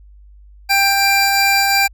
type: tone pair together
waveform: 25% pulse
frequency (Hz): 790.6 / 2369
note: G5 / D7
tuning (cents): +15 / +14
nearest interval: octave + perfect fifth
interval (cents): 1899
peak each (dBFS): -11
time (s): 0.69-1.88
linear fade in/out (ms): 20
effects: added 50 Hz sine -40 dBFS peak until 1.93 s